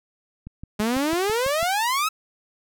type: click train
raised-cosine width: 5 ms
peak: -24 dBFS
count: 8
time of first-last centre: 0.47-1.629 s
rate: 6.04 Hz
type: exponential sweep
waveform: sawtooth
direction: up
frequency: 204.3 to 1318.5 Hz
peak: -17 dBFS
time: 0.79-2.09 s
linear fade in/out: 10 ms
effects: none